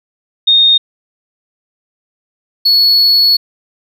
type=tone pair in turn; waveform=sine / triangle; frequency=3691 / 4389 Hz; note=A#7 / C#8; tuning=-18 / -18 cents; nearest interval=minor third; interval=300 cents; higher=second; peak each=-5 dBFS; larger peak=neither; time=0.47-0.78 / 2.65-3.37 s; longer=second; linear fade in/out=10 ms; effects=none